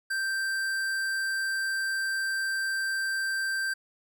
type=tone with tanh clipping; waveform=sine; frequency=1568 Hz; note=G6; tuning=in tune; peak=-29 dBFS; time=0.1-3.74 s; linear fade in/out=10 ms; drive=17 dB; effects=none